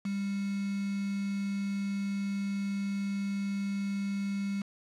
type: tone with quantisation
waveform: sine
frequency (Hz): 198.8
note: G3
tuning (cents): +25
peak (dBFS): -30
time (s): 0.05-4.62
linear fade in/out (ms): 5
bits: 7
effects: low-pass 7000 Hz 12 dB/octave